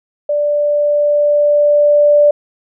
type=tone with level ramp; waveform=sine; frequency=587.3 Hz; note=D5; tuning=in tune; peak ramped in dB=-12 to -5 dBFS; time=0.29-2.31 s; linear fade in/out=5 ms; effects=none